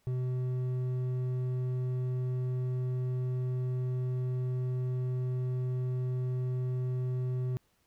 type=tone with hard clipping; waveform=sine; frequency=126.7 Hz; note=B2; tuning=45 cents sharp; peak=-31 dBFS; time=0.07-7.57 s; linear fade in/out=0 ms; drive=6 dB; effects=pink hiss -72 dBFS RMS until 7.86 s